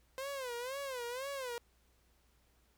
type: tone with vibrato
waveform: sawtooth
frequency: 516 Hz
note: C5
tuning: 24 cents flat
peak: -35 dBFS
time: 0.18-1.58 s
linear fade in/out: 0 ms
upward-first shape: sine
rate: 2 Hz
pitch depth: 150 cents each way
effects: added 60 Hz sine -70 dBFS peak until 2.77 s + pink hiss -73 dBFS RMS until 2.77 s